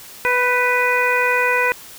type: harmonic tone with a mistuned harmonic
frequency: 493.9 Hz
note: B4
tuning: in tune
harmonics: 1 / 2 / 3 / 4 / 5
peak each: -21 / -21 / -21 / -21 / -21 dBFS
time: 0.25-1.72 s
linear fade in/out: 0 ms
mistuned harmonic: 3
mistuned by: +21 cents
effects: white hiss -39 dBFS RMS until 1.98 s